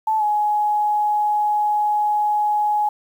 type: tone with pitch glide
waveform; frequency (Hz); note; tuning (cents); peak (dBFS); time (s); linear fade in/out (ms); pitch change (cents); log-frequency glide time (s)
sine; 874 to 838.9; A5 to G#5; -12 to +17; -16; 0.07-2.89; 5; -71; 0.18-0.23
effects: 8-bit